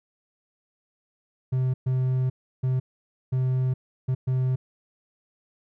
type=tone bursts at uneven times; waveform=triangle; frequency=128.9 Hz; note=C3; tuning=26 cents flat; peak=-19 dBFS; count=6; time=1.52-1.74 / 1.86-2.3 / 2.63-2.8 / 3.32-3.74 / 4.08-4.15 / 4.27-4.56 s; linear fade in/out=10 ms; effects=none